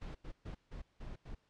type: noise bursts at uneven times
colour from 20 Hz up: brown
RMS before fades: -45 dBFS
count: 6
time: 0.01-0.15 / 0.24-0.32 / 0.45-0.55 / 0.71-0.82 / 1-1.16 / 1.25-1.35 s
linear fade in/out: 10 ms
effects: pink hiss -75 dBFS RMS until 1.49 s + low-pass 5000 Hz 12 dB/octave